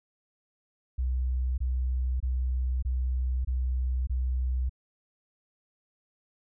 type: tone bursts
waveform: sine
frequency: 63.3 Hz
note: B1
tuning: 43 cents sharp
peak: -25 dBFS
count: 6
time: 0.98-4.695 s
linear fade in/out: 10 ms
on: 600 ms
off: 23 ms
effects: none